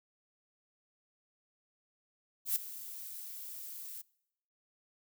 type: noise with ADSR envelope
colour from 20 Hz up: violet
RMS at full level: -29 dBFS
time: 2.45-4.02 s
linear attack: 110 ms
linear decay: 4 ms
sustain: -16 dB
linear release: 12 ms
effects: noise-tail reverb RT60 0.8 s tail -24 dB re dry